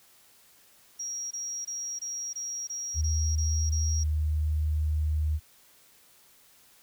sine tone bursts, 5660 Hz, F8, 22 cents sharp, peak -32 dBFS, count 9, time 0.99-4.038 s, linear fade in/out 10 ms, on 320 ms, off 21 ms
sine tone, 76.6 Hz, D#2, 27 cents flat, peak -24 dBFS, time 2.94-5.4 s, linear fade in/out 50 ms
effects white hiss -59 dBFS RMS until 6.82 s

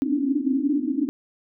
white band-pass noise, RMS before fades -23 dBFS, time 0.02-1.09 s, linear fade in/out 0 ms, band 260 to 300 Hz, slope 96 dB/octave, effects none

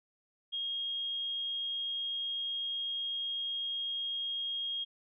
sine tone, 3256 Hz, G#7, 35 cents flat, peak -33 dBFS, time 0.52-4.85 s, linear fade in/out 20 ms, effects none

